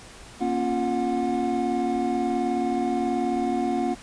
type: tone cluster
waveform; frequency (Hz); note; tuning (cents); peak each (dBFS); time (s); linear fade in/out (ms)
triangle; 235.8 / 274.5 / 349.2 / 727; A#3 / C#4 / F4 / F#5; +20 / -17 / 0 / -31; -26; 0.4-3.95; 20
effects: pink hiss -45 dBFS RMS until 4.02 s + resampled to 22050 Hz